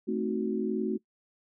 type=chord; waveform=sine; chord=A diminished seventh; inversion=none; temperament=equal; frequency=220 / 261.6 / 311.1 / 370 Hz; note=A3 / C4 / Eb4 / Gb4; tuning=0 / 0 / 0 / 0 cents; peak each=-31 / -35 / -36 / -31 dBFS; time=0.07-0.98 s; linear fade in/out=20 ms; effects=noise-tail reverb RT60 0.1 s tail -21 dB re dry